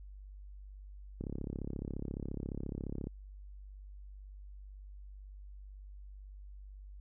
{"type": "click train", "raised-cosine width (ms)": 3, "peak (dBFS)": -26, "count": 65, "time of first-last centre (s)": [1.21, 3.07], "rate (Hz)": 34.4, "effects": ["added 49 Hz sine -47 dBFS peak until 7 s"]}